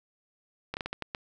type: slowing click train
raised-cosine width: 0.3 ms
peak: -17 dBFS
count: 7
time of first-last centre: 0.74-1.149 s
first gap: 29 ms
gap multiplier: 1.34
effects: none